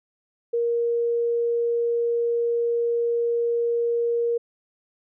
sine tone, 470 Hz, A#4, 14 cents sharp, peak -20 dBFS, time 0.53-4.38 s, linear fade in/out 10 ms, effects none

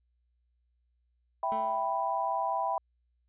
sine chord, E minor, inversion none, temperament equal, 659.3 / 784 / 987.8 Hz, E5 / G5 / B5, 0 / 0 / 0 cents, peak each -34 / -32 / -31 dBFS, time 1.43-2.78 s, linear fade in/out 2 ms
25% pulse tone with exponential decay, 220 Hz, A3, in tune, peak -34 dBFS, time 1.52-2.08 s, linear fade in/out 0 ms, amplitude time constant 120 ms
effects added 60 Hz sine -70 dBFS peak until 3.28 s + resampled to 8000 Hz

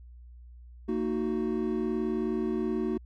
triangle chord, D# minor, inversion second, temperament equal with one note detuned, 228.3 / 311.1 / 370 Hz, A#3 / D#4 / F#4, -36 / 0 / 0 cents, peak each -29 / -31 / -29 dBFS, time 0.88-2.98 s, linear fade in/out 10 ms, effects added 60 Hz sine -46 dBFS peak until 3.05 s

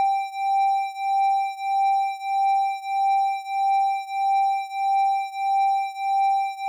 triangle beating tone pair, 784 / 785.6 Hz, G5 / G5, 0 / +4 cents, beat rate 1.6 Hz, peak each -20 / -22 dBFS, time 0-6.68 s, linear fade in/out 0 ms, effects none

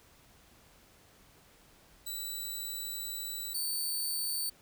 10% pulse tone pair in turn, 3951 / 4537 Hz, B7 / C#8, 0 / +39 cents, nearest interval major second, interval 239 cents, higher second, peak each -29 / -25 dBFS, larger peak second, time 2.06-3.54 / 3.54-4.5 s, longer first, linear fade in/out 10 ms, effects pink hiss -61 dBFS RMS until 4.61 s

